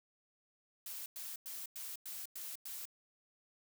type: noise bursts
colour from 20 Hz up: blue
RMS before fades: -45 dBFS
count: 7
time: 0.86-2.854 s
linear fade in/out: 2 ms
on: 200 ms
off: 99 ms
effects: none